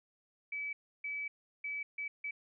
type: tone bursts at uneven times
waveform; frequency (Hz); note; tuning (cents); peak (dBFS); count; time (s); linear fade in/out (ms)
sine; 2294; D7; -41; -36; 5; 0.52-0.73 / 1.04-1.28 / 1.64-1.83 / 1.98-2.08 / 2.24-2.31; 5
effects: none